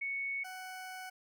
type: tone pair in turn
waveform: sine / 20% pulse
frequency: 2217 / 745.4 Hz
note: C#7 / F#5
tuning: 0 / +13 cents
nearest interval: octave + perfect fifth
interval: 1887 cents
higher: first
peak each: -34 / -38 dBFS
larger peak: first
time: 0.01-0.44 / 0.44-1.1 s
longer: second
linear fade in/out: 10 ms
effects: none